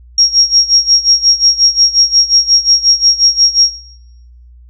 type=tone with tremolo; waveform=sine; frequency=5588 Hz; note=F8; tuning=in tune; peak=-3 dBFS; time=0.18-3.7 s; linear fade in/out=2 ms; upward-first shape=sine; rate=5.6 Hz; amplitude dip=90%; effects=noise-tail reverb RT60 0.9 s tail -17 dB re dry + added 60 Hz sine -36 dBFS peak until 4.69 s